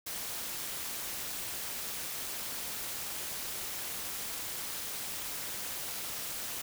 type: noise with amplitude modulation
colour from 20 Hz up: white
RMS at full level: -36 dBFS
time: 0.06-6.62 s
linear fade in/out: 10 ms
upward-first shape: sine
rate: 233 Hz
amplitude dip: 55%
effects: none